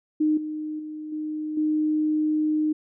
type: tone with level steps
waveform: sine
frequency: 307.1 Hz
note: D#4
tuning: 23 cents flat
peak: -18 / -28 / -32 / -27 / -20 dBFS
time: 0.2-2.73 s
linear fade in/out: 10 ms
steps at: 0.37 / 0.79 / 1.12 / 1.57 s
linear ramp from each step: 5 ms
effects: none